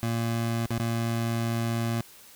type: tone with dropouts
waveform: 25% pulse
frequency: 115.5 Hz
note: A#2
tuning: 16 cents flat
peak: -22 dBFS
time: 0.03-2.01 s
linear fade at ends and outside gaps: 0 ms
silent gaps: 0.661-0.706 / 0.783-0.798 s
effects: white hiss -51 dBFS RMS until 2.35 s